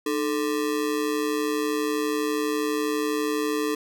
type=ring-modulated tone; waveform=square; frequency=370 Hz; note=F#4; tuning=in tune; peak=-21 dBFS; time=0.06-3.75 s; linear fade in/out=5 ms; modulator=66.1 Hz; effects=none